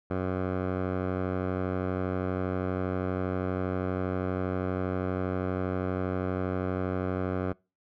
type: tone with low-pass filter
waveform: 10% pulse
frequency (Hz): 92.5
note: F#2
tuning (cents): 0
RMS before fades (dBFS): -30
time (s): 0.1-7.53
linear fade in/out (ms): 10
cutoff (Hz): 1200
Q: 1.1
effects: noise-tail reverb RT60 0.3 s tail -25 dB re dry